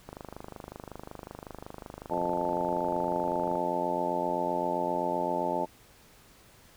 click train, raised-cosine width 1 ms, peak -26 dBFS, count 89, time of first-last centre 0.09-3.555 s, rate 25.4 Hz
harmonic tone, 87.7 Hz, F2, 8 cents sharp, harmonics 2 / 3 / 4 / 5 / 6 / 7 / 8 / 9 / 10, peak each -40 / -38 / -36 / -39 / -37 / -33 / -42 / -40 / -31 dBFS, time 2.1-5.66 s, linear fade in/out 20 ms
effects pink hiss -57 dBFS RMS until 6.76 s

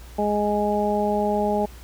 harmonic tone, 207.7 Hz, G#3, in tune, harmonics 1 / 2 / 3 / 4, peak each -25 / -25 / -25 / -25 dBFS, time 0.18-1.66 s, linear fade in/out 10 ms, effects added 60 Hz sine -40 dBFS peak until 1.83 s + pink hiss -48 dBFS RMS until 1.83 s

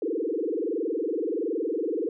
sine tone with frequency modulation, 392 Hz, G4, in tune, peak -25 dBFS, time 0.02-2.09 s, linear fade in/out 2 ms, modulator 21.4 Hz, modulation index 4.3, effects none

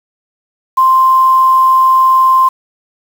sine tone with quantisation, 1046.5 Hz, C6, in tune, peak -5 dBFS, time 0.77-2.49 s, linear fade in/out 10 ms, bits 5, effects none

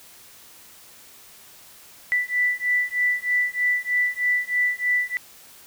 sine beating tone pair, 1975.5 / 1978.7 Hz, B6 / B6, 0 / +3 cents, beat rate 3.2 Hz, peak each -23 dBFS, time 2.12-5.17 s, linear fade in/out 0 ms, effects white hiss -48 dBFS RMS until 5.66 s

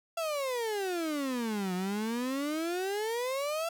35% pulse exponential two-way sweep, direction down then up, 679 to 178.7 to 679 Hz, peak -29 dBFS, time 0.17-3.69 s, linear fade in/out 5 ms, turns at 1.74 s, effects none

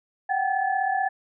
sine tone cluster, 743 / 779 / 1724 Hz, F#5 / G5 / A6, +7 / -11 / -36 cents, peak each -27 / -24 / -29 dBFS, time 0.29-1.09 s, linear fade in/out 10 ms, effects none

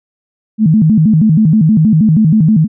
sine tone with vibrato, 185 Hz, F#3, in tune, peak -5 dBFS, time 0.58-2.68 s, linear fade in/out 50 ms, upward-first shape square, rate 6.3 Hz, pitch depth 280 cents each way, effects none

